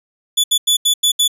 sawtooth tone bursts at uneven times, 3457 Hz, A7, 31 cents flat, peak -8 dBFS, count 6, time 0.37-0.44 / 0.51-0.58 / 0.67-0.77 / 0.85-0.94 / 1.03-1.12 / 1.19-1.28 s, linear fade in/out 10 ms, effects resampled to 32000 Hz

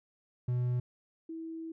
triangle / sine tone pair in turn, 123.47 / 325.5 Hz, B2 / E4, 0 / -22 cents, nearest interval octave + perfect fourth, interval 1678 cents, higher second, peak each -26 / -38 dBFS, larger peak first, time 0.48-0.8 / 1.29-1.72 s, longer second, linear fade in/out 5 ms, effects none

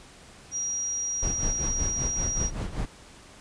sine tone, 5730 Hz, F8, 44 cents sharp, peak -27 dBFS, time 0.51-2.51 s, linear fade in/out 50 ms
brown noise with tremolo, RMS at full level -27 dBFS, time 1.22-2.86 s, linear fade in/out 10 ms, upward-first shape sine, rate 5.2 Hz, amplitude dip 75%
effects pink hiss -50 dBFS RMS until 3.4 s + resampled to 22050 Hz

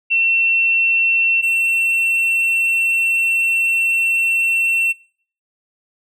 sine / triangle tone pair in turn, 2704 / 2704 Hz, E7 / E7, +43 / +43 cents, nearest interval unison, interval 0 cents, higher neither, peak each -13 dBFS, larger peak neither, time 0.1-1.42 / 1.42-4.93 s, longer second, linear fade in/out 20 ms, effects noise-tail reverb RT60 0.5 s tail -21 dB re dry

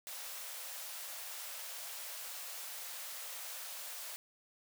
white high-pass noise, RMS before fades -45 dBFS, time 0.07-4.16 s, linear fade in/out 0 ms, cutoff 490 Hz, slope 96 dB/octave, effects none

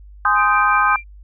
sine chord, Ab major seventh, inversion none, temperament just, 830.6 / 1038.3 / 1245.9 / 1557.4 Hz, Ab5 / C6 / Eb6 / G6, 0 / -14 / +2 / -12 cents, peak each -21 / -19 / -16 / -18 dBFS, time 0.25-0.96 s, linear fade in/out 2 ms
sine tone with tremolo, 2369 Hz, D7, 14 cents sharp, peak -22 dBFS, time 0.35-1.04 s, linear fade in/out 50 ms, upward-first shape triangle, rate 5.6 Hz, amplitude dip 70%
effects added 50 Hz sine -38 dBFS peak until 1.23 s

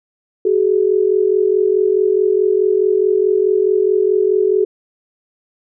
sine tone pair together, 378 / 422.7 Hz, F#4 / G#4, +37 / +31 cents, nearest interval major second, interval 194 cents, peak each -14 dBFS, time 0.45-4.65 s, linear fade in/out 5 ms, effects none

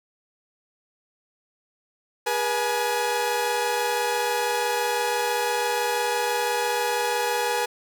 sawtooth tone cluster, 408 / 483.6 / 842 Hz, G#4 / B4 / G#5, -31 / -36 / +24 cents, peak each -28 / -22 / -22 dBFS, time 2.26-7.66 s, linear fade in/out 10 ms, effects none

